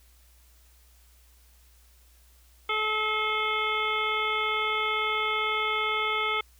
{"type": "harmonic tone with a mistuned harmonic", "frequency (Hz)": 431.1, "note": "A4", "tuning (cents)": -35, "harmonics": [1, 2, 3, 5, 6, 7, 8], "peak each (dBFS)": [-34, -36, -29, -29, -41, -36, -36], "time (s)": [2.69, 6.41], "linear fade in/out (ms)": 5, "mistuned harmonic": 7, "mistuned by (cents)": 42, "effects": ["added 60 Hz sine -56 dBFS peak until 6.59 s", "white hiss -62 dBFS RMS until 6.59 s"]}